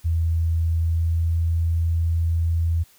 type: tone with pitch glide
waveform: sine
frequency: 82.41 to 83.08 Hz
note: E2 to E2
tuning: 0 to +14 cents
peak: -18 dBFS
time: 0.04-2.84 s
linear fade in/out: 20 ms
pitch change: +14 cents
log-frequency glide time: 0.77-1.32 s
effects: white hiss -55 dBFS RMS until 2.98 s